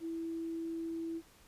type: tone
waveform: sine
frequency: 329.6 Hz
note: E4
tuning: in tune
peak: -36 dBFS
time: 0-1.22 s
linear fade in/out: 50 ms
effects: pink hiss -62 dBFS RMS until 1.47 s + resampled to 32000 Hz